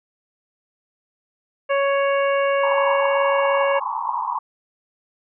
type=harmonic tone; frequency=556 Hz; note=C#5; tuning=5 cents sharp; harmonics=1 / 2 / 3 / 4 / 5; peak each=-18 / -24 / -28 / -30 / -32 dBFS; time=1.69-3.8 s; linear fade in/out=20 ms
type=band-pass noise; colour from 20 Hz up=pink; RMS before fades=-25 dBFS; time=2.63-4.39 s; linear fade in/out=5 ms; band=860 to 1100 Hz; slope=96 dB/octave
effects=none